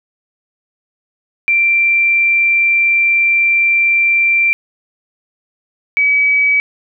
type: tone pair in turn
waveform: sine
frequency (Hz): 2357 / 2281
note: D7 / C#7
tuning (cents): +6 / +49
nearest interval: minor second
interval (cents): 57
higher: first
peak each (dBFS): -9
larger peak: neither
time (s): 1.48-4.53 / 5.97-6.6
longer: first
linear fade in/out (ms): 0
effects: none